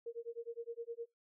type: tone with tremolo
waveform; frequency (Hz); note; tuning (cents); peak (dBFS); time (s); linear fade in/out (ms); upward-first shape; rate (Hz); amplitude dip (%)
sine; 466.2; A#4; 0; -38; 0.06-1.06; 5; sine; 9.7; 100
effects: noise-tail reverb RT60 0.2 s tail -24 dB re dry